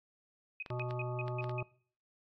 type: tone bursts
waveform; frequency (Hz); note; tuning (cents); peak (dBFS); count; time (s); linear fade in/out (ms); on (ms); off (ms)
sine; 2519; D#7; +21; -37; 6; 0.6-1.606; 2; 26; 170
type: clicks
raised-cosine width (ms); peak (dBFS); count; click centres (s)
0.3; -29; 7; 0.662 / 0.703 / 0.796 / 0.909 / 1.281 / 1.442 / 1.495
type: harmonic tone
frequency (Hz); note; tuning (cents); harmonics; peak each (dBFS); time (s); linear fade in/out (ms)
123.47; B2; 0; 1 / 3 / 5 / 7 / 9 / 10; -37 / -42 / -43 / -47 / -51 / -50; 0.7-1.63; 5
effects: noise-tail reverb RT60 0.5 s tail -22 dB re dry + AAC 64 kbps